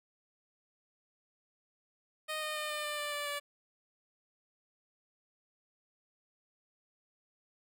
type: tone with pitch steps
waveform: 10% pulse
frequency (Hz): 619 / 613 / 607 / 601 / 595.2 / 589.3 / 583.6 / 577.9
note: D#5 / D#5 / D#5 / D5 / D5 / D5 / D5 / D5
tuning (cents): -9 / -26 / -43 / +40 / +23 / +6 / -11 / -28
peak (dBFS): -27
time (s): 2.28-3.4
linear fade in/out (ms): 20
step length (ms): 140
effects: none